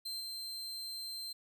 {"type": "tone with level steps", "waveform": "40% pulse", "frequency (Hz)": 4130, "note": "C8", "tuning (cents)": -23, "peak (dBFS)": [-37, -39], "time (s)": [0.05, 1.33], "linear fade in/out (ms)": 10, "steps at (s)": 0.2, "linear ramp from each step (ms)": 5, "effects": []}